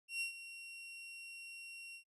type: tone with ADSR envelope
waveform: 40% pulse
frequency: 2742 Hz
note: F7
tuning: 32 cents flat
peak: -34 dBFS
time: 0.08-2.04 s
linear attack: 130 ms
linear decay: 110 ms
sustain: -13 dB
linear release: 91 ms
effects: noise-tail reverb RT60 0.1 s tail -25 dB re dry + resampled to 24000 Hz